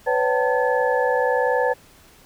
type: tone cluster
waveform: sine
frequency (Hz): 502 / 563 / 767 / 891 / 1714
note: B4 / C#5 / G5 / A5 / A6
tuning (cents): +28 / +27 / -38 / +22 / -46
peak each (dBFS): -20 / -25 / -28 / -24 / -26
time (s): 0.06-1.74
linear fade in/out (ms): 20
effects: pink hiss -51 dBFS RMS until 2.25 s